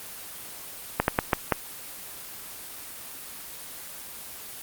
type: slowing click train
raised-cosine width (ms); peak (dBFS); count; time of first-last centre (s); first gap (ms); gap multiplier
0.5; -4; 5; 1-1.523; 81; 1.33
effects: white hiss -40 dBFS RMS until 4.62 s + Opus 24 kbps